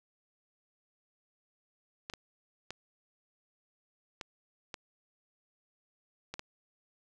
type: clicks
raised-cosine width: 0.2 ms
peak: -22 dBFS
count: 7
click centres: 2.099 / 2.137 / 2.706 / 4.212 / 4.742 / 6.34 / 6.394 s
effects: none